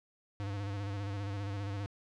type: tone with vibrato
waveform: square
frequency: 100.2 Hz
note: G2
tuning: 38 cents sharp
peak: -36 dBFS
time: 0.4-1.86 s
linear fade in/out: 0 ms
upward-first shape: square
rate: 15 Hz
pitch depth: 40 cents each way
effects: low-pass 5000 Hz 12 dB/octave